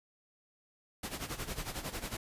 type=noise with tremolo; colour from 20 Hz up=pink; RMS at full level=-37 dBFS; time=1.03-2.17 s; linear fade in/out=5 ms; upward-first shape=sine; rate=11 Hz; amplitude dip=75%; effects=resampled to 32000 Hz